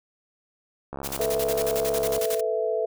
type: click train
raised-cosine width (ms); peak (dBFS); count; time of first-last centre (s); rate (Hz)
1; -20; 87; 0.93-2.18; 68.8
type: noise with tremolo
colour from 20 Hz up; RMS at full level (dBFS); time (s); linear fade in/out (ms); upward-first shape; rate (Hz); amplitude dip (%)
white; -31; 1.03-2.41; 20; square; 11; 80
type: chord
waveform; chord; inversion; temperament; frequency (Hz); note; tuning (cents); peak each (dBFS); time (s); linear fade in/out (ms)
sine; A suspended second; none; just; 440 / 495 / 660; A4 / B4 / E5; 0 / +4 / +2; -26 / -29 / -27; 1.19-2.86; 10
effects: none